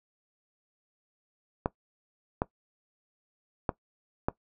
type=clicks; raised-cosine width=1 ms; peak=-12 dBFS; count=4; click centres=1.659 / 2.419 / 3.692 / 4.285 s; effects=noise-tail reverb RT60 0.1 s tail -19 dB re dry